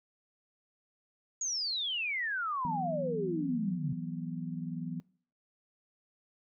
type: exponential sweep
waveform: sine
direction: down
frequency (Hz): 6800 to 133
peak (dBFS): -31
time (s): 1.41-3.93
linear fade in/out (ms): 5
type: chord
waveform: sine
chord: E suspended second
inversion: none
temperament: equal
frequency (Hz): 164.81 / 185 / 246.9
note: E3 / F#3 / B3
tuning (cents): 0 / 0 / 0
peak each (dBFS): -38 / -40 / -40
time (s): 2.65-5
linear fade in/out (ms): 0
effects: noise-tail reverb RT60 0.5 s tail -23 dB re dry